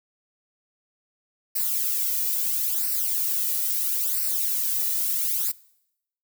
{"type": "noise with flanger", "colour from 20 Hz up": "violet", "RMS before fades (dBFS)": -25, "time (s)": [1.55, 5.52], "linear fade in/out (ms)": 10, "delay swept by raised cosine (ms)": [0.29, 1.89], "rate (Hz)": 0.75, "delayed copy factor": -0.75, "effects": ["noise-tail reverb RT60 0.8 s tail -22 dB re dry"]}